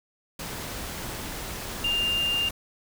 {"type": "tone in noise", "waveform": "sine", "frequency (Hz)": 2800, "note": "F7", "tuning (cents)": 4, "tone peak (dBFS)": -23, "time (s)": [1.84, 2.49], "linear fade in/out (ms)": 5, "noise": "pink", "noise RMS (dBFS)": -35, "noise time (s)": [0.39, 2.51], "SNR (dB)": 9, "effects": []}